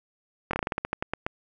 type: slowing click train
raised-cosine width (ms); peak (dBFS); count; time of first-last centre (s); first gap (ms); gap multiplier
0.5; -12; 13; 0.51-1.265; 23; 1.17
effects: none